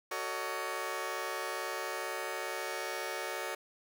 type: chord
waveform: 15% pulse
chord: D# half-diminished seventh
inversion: first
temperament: just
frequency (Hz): 373.4 / 448 / 560 / 622.3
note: F#4 / A4 / C#5 / D#5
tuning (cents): +16 / +31 / +18 / 0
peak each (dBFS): -35 / -35 / -34 / -36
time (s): 0.11-3.55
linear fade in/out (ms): 5
effects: none